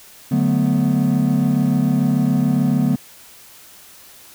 triangle chord, B minor seventh, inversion first, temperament equal, 146.83 / 185 / 220 / 246.9 Hz, D3 / F#3 / A3 / B3, 0 / 0 / 0 / 0 cents, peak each -17 / -19 / -18 / -16 dBFS, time 0.31-2.96 s, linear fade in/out 10 ms, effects tanh soft clip ceiling -5 dBFS + white hiss -44 dBFS RMS until 4.34 s

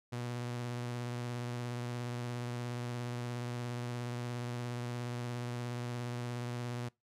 sawtooth tone with vibrato, 121.3 Hz, B2, 31 cents flat, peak -33 dBFS, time 0.12-6.89 s, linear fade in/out 10 ms, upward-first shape square, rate 17 Hz, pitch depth 17 cents each way, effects noise-tail reverb RT60 0.2 s tail -23 dB re dry + low-pass 10000 Hz 12 dB/octave

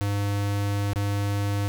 square tone with dropouts, 101.2 Hz, G#2, 44 cents flat, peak -24 dBFS, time 0.01-1.68 s, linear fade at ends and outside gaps 0 ms, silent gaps 0.933-0.959 s, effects none

